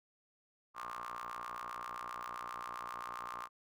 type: ring-modulated tone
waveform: sawtooth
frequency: 60.2 Hz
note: B1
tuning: 44 cents flat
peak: -35 dBFS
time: 0.74-3.49 s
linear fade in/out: 50 ms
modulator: 1140 Hz
effects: none